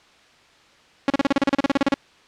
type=tone bursts; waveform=sawtooth; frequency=277.2 Hz; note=C#4; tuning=in tune; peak=-11 dBFS; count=16; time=1.08-1.941 s; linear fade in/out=2 ms; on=21 ms; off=35 ms; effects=white hiss -53 dBFS RMS until 2.27 s + low-pass 4000 Hz 12 dB/octave